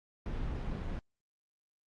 brown noise, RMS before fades -36 dBFS, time 0.26-0.99 s, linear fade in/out 0 ms
click, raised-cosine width 5 ms, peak -25 dBFS, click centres 0.751 s
effects low-pass 4000 Hz 12 dB/octave + Opus 24 kbps

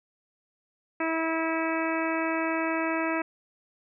harmonic tone, 324.5 Hz, E4, 27 cents flat, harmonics 1 / 2 / 3 / 4 / 5 / 6 / 7 / 8, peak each -29 / -32 / -34 / -35 / -36 / -37 / -37 / -38 dBFS, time 1-3.22 s, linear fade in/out 5 ms, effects none

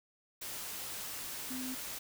sine tone in noise, 256.7 Hz, C4, 33 cents flat, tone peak -39 dBFS, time 1.5-1.75 s, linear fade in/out 10 ms, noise white, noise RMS -42 dBFS, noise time 0.41-1.99 s, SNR 0 dB, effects none

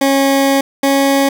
20% pulse tone pair in turn, 273.9 / 275.4 Hz, C#4 / C#4, -21 / -11 cents, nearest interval unison, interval 10 cents, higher second, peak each -5 dBFS, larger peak neither, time 0.01-0.61 / 0.83-1.29 s, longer first, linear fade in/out 5 ms, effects none

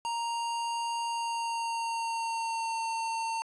square tone with pitch glide, 932.3 to 906.8 Hz, A#5 to A#5, 0 to -48 cents, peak -31 dBFS, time 0.05-3.42 s, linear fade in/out 0 ms, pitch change -48 cents, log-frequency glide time 1.05-2.81 s, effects resampled to 24000 Hz + 10-bit

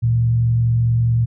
sine tone with frequency modulation, 116.6 Hz, A#2, 1 cent sharp, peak -13 dBFS, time 0.02-1.26 s, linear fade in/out 20 ms, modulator 44.7 Hz, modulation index 0.33, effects none

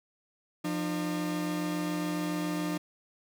40% pulse tone pair together, 174.61 / 302.1 Hz, F3 / D4, 0 / +49 cents, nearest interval major sixth, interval 949 cents, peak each -33 / -31 dBFS, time 0.64-2.78 s, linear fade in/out 10 ms, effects none

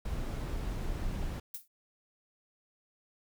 brown noise, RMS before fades -35 dBFS, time 0.05-1.4 s, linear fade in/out 5 ms
violet noise with exponential decay, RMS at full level -36 dBFS, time 1.54-1.68 s, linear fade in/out 5 ms, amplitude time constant 30 ms
effects none

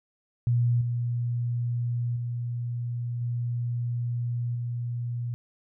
sine tone with level steps, 120 Hz, B2, 49 cents flat, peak -20 / -25 / -28 / -26 / -28 dBFS, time 0.47-5.34 s, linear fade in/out 0 ms, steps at 0.81 / 2.16 / 3.21 / 4.55 s, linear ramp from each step 5 ms, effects none

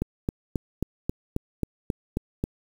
click train, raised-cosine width 3 ms, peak -12 dBFS, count 10, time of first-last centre 0.02-2.439 s, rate 3.72 Hz, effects 7-bit

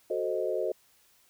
sine chord, F# diminished seventh, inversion none, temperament equal, 370 / 440 / 523.3 / 622.3 Hz, F#4 / A4 / C5 / Eb5, 0 / 0 / 0 / 0 cents, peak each -33 dBFS, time 0.1-0.72 s, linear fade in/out 5 ms, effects white hiss -64 dBFS RMS until 1.29 s

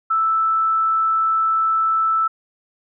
sine tone, 1318.5 Hz, E6, in tune, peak -15 dBFS, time 0.1-2.28 s, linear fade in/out 10 ms, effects none

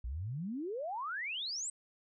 sine exponential sweep, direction up, 54.4 to 8300 Hz, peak -36 dBFS, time 0.04-1.7 s, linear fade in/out 5 ms, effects none

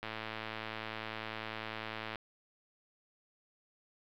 click train, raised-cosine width 0.3 ms, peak -23 dBFS, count 235, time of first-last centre 0.03-2.157 s, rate 110 Hz, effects low-pass 4000 Hz 12 dB/octave + 10-bit

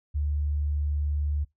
sine tone, 73.42 Hz, D2, in tune, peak -24 dBFS, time 0.14-1.45 s, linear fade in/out 20 ms, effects noise-tail reverb RT60 0.2 s tail -25 dB re dry

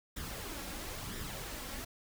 pink noise with flanger, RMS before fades -42 dBFS, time 0.16-1.85 s, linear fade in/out 10 ms, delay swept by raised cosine 0.55 to 3.75 ms, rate 0.99 Hz, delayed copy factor +0.5, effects none

